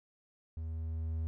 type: tone with level ramp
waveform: triangle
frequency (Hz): 80.5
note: E2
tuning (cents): -41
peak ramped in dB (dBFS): -35 to -30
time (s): 0.57-1.27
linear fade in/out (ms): 0
effects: none

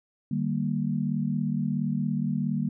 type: chord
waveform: sine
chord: Eb major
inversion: none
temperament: equal with one note detuned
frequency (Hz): 151.57 / 196 / 233.1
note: Eb3 / G3 / Bb3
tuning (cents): -45 / 0 / 0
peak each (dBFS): -29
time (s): 0.31-2.69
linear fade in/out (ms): 5
effects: none

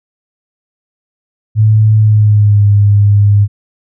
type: tone with pitch glide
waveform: sine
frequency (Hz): 108.3 to 102.22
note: A2 to G#2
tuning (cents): -27 to -27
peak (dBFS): -4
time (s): 1.55-3.48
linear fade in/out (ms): 50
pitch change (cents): -100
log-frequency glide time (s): 1.97-2.65
effects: none

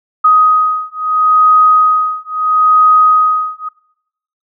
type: beating tone pair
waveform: sine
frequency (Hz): 1253 / 1253.75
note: D#6 / D#6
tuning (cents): +12 / +13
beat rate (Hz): 0.75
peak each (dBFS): -10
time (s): 0.24-3.69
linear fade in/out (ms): 10
effects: noise-tail reverb RT60 0.8 s tail -23 dB re dry

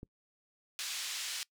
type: click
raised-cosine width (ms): 3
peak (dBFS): -32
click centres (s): 0.031
type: band-pass noise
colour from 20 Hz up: pink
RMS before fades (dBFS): -39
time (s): 0.79-1.43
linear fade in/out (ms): 0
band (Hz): 2800 to 7900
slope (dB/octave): 12
effects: noise-tail reverb RT60 0.1 s tail -23 dB re dry

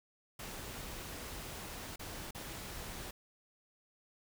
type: noise with dropouts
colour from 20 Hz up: pink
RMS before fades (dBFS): -45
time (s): 0.39-3.11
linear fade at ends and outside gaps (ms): 5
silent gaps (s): 1.96-1.993 / 2.309-2.347
effects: none

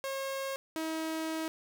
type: tone pair in turn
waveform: sawtooth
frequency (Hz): 541 / 319.7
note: C#5 / D#4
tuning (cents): -42 / +47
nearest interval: major sixth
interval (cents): 911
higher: first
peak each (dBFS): -30 / -29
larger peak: second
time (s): 0.04-0.56 / 0.76-1.48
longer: second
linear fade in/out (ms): 0
effects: none

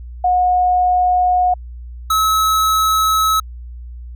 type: tone pair in turn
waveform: sine / square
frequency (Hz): 725 / 1291.8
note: F#5 / E6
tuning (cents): -35 / -35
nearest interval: minor seventh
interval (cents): 1000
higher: second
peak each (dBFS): -11 / -13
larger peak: first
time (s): 0.24-1.54 / 2.1-3.4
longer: neither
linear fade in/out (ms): 5
effects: added 60 Hz sine -29 dBFS peak until 4.15 s

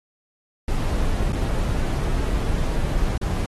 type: noise with dropouts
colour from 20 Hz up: brown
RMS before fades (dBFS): -22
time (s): 0.68-3.46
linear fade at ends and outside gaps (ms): 2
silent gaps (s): 1.323-1.329 / 3.177-3.214
effects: AAC 32 kbps

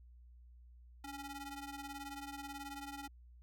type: ring-modulated tone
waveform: sawtooth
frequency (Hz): 554.4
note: C#5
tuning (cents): 0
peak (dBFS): -38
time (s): 1.04-3.08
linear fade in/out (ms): 5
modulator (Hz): 268
effects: added 60 Hz sine -56 dBFS peak until 3.42 s

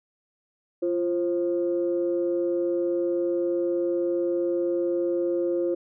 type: tone pair together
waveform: sine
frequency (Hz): 346 / 530.6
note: F4 / C5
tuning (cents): -16 / +24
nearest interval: perfect fifth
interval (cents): 740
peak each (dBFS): -23 / -27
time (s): 0.82-5.75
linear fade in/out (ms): 10
effects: tanh soft clip ceiling -15 dBFS

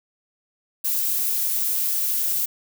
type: noise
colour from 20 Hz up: violet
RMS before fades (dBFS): -23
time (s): 0.84-2.46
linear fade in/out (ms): 10
effects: none

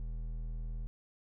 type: tone with hard clipping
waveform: triangle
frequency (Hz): 40.2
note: E1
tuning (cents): -43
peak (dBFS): -38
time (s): 0-0.87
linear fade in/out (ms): 0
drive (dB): 12
effects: none

